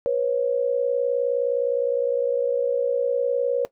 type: tone pair together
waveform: sine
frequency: 486.4 / 546 Hz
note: B4 / C#5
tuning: -26 / -26 cents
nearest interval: major second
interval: 200 cents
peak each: -22 dBFS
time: 0.06-3.65 s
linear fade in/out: 0 ms
effects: noise-tail reverb RT60 0.1 s tail -18 dB re dry